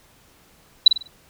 sine tone with echo, 3951 Hz, B7, in tune, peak -4 dBFS, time 0.86-0.88 s, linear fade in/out 5 ms, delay 49 ms, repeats 4, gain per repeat -9 dB, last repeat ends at 1.076 s, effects pink hiss -55 dBFS RMS until 1.29 s

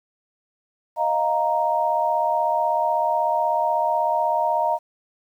sine chord, Eb suspended second, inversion none, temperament equal, 622.3 / 698.5 / 932.3 Hz, Eb5 / F5 / Bb5, 0 / 0 / 0 cents, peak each -24 / -24 / -21 dBFS, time 0.96-4.79 s, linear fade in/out 50 ms, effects 9-bit

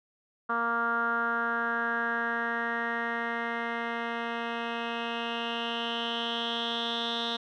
10% pulse tone with low-pass filter sweep, 233.1 Hz, A#3, in tune, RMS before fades -31 dBFS, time 0.49-7.37 s, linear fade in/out 10 ms, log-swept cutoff 1300 to 3700 Hz, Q 6.7, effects none

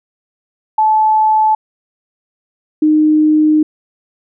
sine tone pair in turn, 867 / 307.1 Hz, A5 / D#4, -26 / -23 cents, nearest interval octave + tritone, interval 1797 cents, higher first, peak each -8 / -7 dBFS, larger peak second, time 0.78-1.55 / 2.82-3.63 s, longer second, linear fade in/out 5 ms, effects none

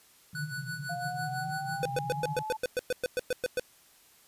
white band-pass noise, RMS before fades -40 dBFS, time 0.33-2.43 s, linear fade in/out 5 ms, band 130 to 160 Hz, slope 96 dB/octave
square tone with tremolo, 1480 Hz, F#6, in tune, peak -35 dBFS, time 0.35-1.83 s, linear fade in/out 2 ms, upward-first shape sine, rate 6 Hz, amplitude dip 80%
sine linear sweep, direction up, 698.5 to 875 Hz, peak -34 dBFS, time 0.89-2.57 s, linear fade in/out 10 ms
square tone bursts, 502 Hz, B4, 28 cents sharp, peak -27 dBFS, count 14, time 1.83-3.596 s, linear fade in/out 0 ms, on 24 ms, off 110 ms
effects white hiss -60 dBFS RMS until 4.27 s + resampled to 32000 Hz

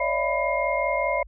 sine tone cluster, 556 / 601 / 671 / 994 / 2129 Hz, C#5 / D5 / E5 / B5 / C7, +5 / +40 / +31 / +11 / +30 cents, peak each -28 dBFS, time 0-1.23 s, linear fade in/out 5 ms, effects added 50 Hz sine -43 dBFS peak until 1.27 s

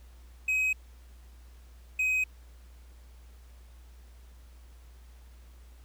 triangle tone pair in turn, 2533 / 2522 Hz, D#7 / D#7, +30 / +23 cents, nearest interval unison, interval 7 cents, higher first, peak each -23 dBFS, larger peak neither, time 0.48-0.73 / 1.99-2.24 s, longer neither, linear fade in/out 5 ms, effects added 60 Hz sine -49 dBFS peak until 5.84 s + pink hiss -63 dBFS RMS until 5.84 s

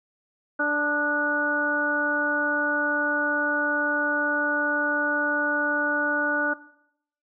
harmonic tone with a mistuned harmonic, 293.7 Hz, D4, in tune, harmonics 1 / 2 / 3 / 4 / 5, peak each -29 / -29 / -33 / -33 / -23 dBFS, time 0.59-6.54 s, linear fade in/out 10 ms, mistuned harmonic 4, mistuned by +28 cents, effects noise-tail reverb RT60 0.7 s tail -17 dB re dry

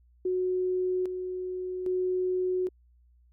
sine tone with tremolo, 367.4 Hz, F#4, 12 cents flat, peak -25 dBFS, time 0.25-2.69 s, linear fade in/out 5 ms, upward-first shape square, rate 0.62 Hz, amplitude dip 50%, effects added 60 Hz sine -58 dBFS peak until 3.32 s

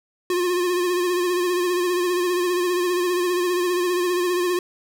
square tone with vibrato, 356.7 Hz, F4, 37 cents sharp, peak -20 dBFS, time 0.3-4.59 s, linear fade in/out 2 ms, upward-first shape sine, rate 15 Hz, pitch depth 43 cents each way, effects none

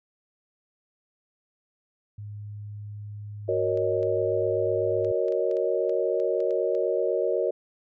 sine tone, 103.83 Hz, G#2, in tune, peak -35 dBFS, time 2.18-5.12 s, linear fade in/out 5 ms
sine chord, D# minor seventh, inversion first, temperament equal, 370 / 466.2 / 554.4 / 622.3 Hz, F#4 / A#4 / C#5 / D#5, 0 / 0 / 0 / 0 cents, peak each -28 / -27 / -28 / -29 dBFS, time 3.48-7.51 s, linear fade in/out 10 ms
clicks, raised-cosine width 0.2 ms, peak -32 dBFS, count 12, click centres 3.774 / 4.03 / 5.047 / 5.283 / 5.323 / 5.513 / 5.569 / 5.895 / 6.2 / 6.404 / 6.508 / 6.75 s
effects none

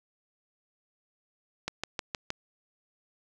click train, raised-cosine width 0.2 ms, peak -14 dBFS, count 5, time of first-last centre 1.68-2.304 s, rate 6.41 Hz, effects none

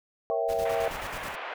sine chord, A# diminished seventh, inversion none, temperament equal with one note detuned, 466.2 / 549.6 / 659.3 / 784 Hz, A#4 / C#5 / E5 / G5, 0 / -15 / 0 / 0 cents, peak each -30 / -33 / -28 / -33 dBFS, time 0.3-0.88 s, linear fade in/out 0 ms
sine tone with exponential decay, 1096 Hz, C#6, 20 cents flat, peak -37 dBFS, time 0.31-0.45 s, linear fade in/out 5 ms, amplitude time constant 29 ms
pink noise with tremolo, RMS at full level -40 dBFS, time 0.48-1.36 s, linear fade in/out 20 ms, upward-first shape square, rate 9.3 Hz, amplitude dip 60%
pink band-pass noise, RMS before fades -37 dBFS, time 0.65-1.54 s, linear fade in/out 5 ms, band 540 to 2700 Hz, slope 24 dB/octave
effects none

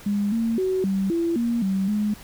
sine tone with pitch steps, 203.7 / 228.2 / 375.2 / 193.7 / 336.7 / 234.8 / 192.5 / 209.9 Hz, G#3 / A#3 / F#4 / G3 / E4 / A#3 / G3 / G#3, -33 / -37 / +24 / -20 / +37 / +13 / -31 / +19 cents, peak -20 dBFS, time 0.06-2.14 s, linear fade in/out 5 ms, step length 260 ms, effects pink hiss -45 dBFS RMS until 2.23 s

